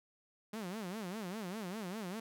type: tone with vibrato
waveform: sawtooth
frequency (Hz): 198.7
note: G3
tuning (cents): +24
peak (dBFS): -36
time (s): 0.53-2.2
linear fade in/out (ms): 5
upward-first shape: sine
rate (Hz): 5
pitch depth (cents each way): 230
effects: none